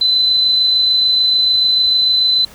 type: tone with amplitude modulation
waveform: sine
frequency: 4027 Hz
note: B7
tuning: 33 cents sharp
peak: -9 dBFS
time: 0.01-2.45 s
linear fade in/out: 5 ms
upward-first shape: sine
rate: 26.8 Hz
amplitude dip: 25%
effects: pink hiss -41 dBFS RMS until 2.54 s